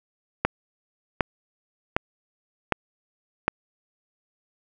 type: click train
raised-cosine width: 0.5 ms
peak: -4 dBFS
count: 5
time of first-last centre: 0.45-3.48 s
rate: 1.32 Hz
effects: none